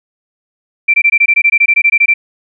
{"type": "tone bursts", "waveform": "sine", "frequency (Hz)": 2349, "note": "D7", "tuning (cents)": 0, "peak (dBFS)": -5, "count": 16, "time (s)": [0.88, 2.14], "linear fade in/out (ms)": 10, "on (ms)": 60, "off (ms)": 20, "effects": []}